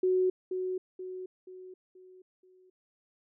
sine tone with echo, 370 Hz, F#4, in tune, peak -23 dBFS, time 0.03-0.3 s, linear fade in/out 5 ms, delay 480 ms, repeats 5, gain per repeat -7 dB, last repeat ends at 2.7 s, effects none

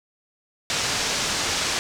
white low-pass noise, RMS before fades -25 dBFS, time 0.7-1.79 s, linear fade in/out 0 ms, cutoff 6900 Hz, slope 24 dB/octave, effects none

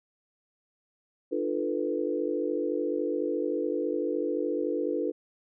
sine chord, B half-diminished seventh, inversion first, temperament equal with one note detuned, 299.5 / 349.2 / 440 / 493.9 Hz, D4 / F4 / A4 / B4, +34 / 0 / 0 / 0 cents, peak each -32 dBFS, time 1.31-5.12 s, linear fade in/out 20 ms, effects none

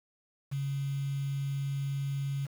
sine tone with quantisation, 138.59 Hz, C#3, in tune, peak -30 dBFS, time 0.51-2.47 s, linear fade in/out 20 ms, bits 8, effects none

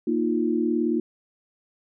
sine chord, Bb suspended fourth, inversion none, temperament just, 233.1 / 310.8 / 349.6 Hz, Bb3 / Eb4 / F4, 0 / -2 / +2 cents, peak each -25 dBFS, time 0.07-1 s, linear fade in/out 5 ms, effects none

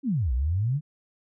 sine exponential two-way sweep, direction down then up, 298.9 to 57.8 to 157 Hz, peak -22 dBFS, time 0.03-0.81 s, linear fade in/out 50 ms, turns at 0.33 s, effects none

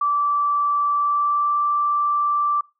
sine tone with pitch glide, 1162 to 1171.4 Hz, D6 to D6, -19 to -5 cents, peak -17 dBFS, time 0.01-2.61 s, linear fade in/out 5 ms, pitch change +14 cents, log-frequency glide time 0.93-1.57 s, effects noise-tail reverb RT60 0.3 s tail -24 dB re dry

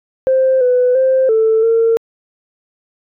sine tone with pitch steps, 524 / 498.3 / 524 / 443.2 / 455.6 Hz, C5 / B4 / C5 / A4 / A#4, +2 / +15 / +2 / +13 / -40 cents, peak -8 dBFS, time 0.27-1.97 s, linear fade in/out 0 ms, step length 340 ms, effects tanh soft clip ceiling -5 dBFS

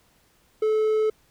triangle tone, 433.4 Hz, A4, 26 cents flat, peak -17 dBFS, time 0.62-1.1 s, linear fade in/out 5 ms, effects pink hiss -62 dBFS RMS until 1.3 s

